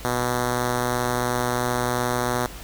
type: tone with notch filter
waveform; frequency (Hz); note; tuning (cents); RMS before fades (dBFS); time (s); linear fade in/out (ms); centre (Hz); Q
5% pulse; 122.9; B2; -8; -24; 0.05-2.46; 0; 2900; 1.5
effects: added 50 Hz sine -39 dBFS peak until 2.63 s + pink hiss -40 dBFS RMS until 2.63 s